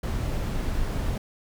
brown noise, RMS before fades -27 dBFS, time 0.03-1.18 s, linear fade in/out 5 ms, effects none

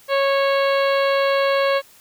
harmonic tone with a mistuned harmonic, 551 Hz, C#5, 11 cents flat, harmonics 1 / 2 / 3 / 4 / 5 / 6 / 7 / 8, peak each -17 / -23 / -27 / -29 / -31 / -33 / -34 / -35 dBFS, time 0.08-1.82 s, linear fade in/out 50 ms, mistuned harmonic 7, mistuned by +34 cents, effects white hiss -50 dBFS RMS until 2 s

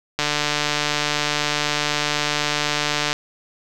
click train, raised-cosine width 0.2 ms, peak -3 dBFS, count 436, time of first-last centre 0.19-3.129 s, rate 148 Hz, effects none

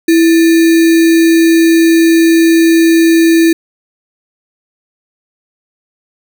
sine tone with sample-and-hold, 329.6 Hz, E4, in tune, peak -4 dBFS, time 0.08-3.53 s, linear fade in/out 5 ms, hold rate 2100 Hz, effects none

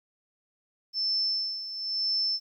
sine tone with tremolo, 5300 Hz, E8, 9 cents sharp, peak -24 dBFS, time 0.93-2.4 s, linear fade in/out 50 ms, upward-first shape sine, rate 1 Hz, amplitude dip 70%, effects 11-bit

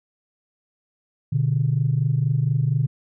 sine tone pair together, 122.58 / 146.83 Hz, B2 / D3, -13 / 0 cents, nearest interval minor third, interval 313 cents, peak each -20 dBFS, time 1.32-2.87 s, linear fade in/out 10 ms, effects tanh soft clip ceiling -10 dBFS

